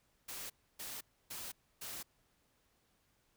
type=noise bursts; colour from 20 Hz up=white; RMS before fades=-45 dBFS; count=4; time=0.28-2.03 s; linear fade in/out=10 ms; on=220 ms; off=290 ms; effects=pink hiss -75 dBFS RMS until 3.36 s